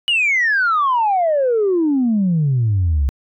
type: exponential sweep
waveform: sine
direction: down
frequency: 2960 to 64.9 Hz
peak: -12 dBFS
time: 0.08-3.09 s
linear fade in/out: 0 ms
effects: tanh soft clip ceiling -10 dBFS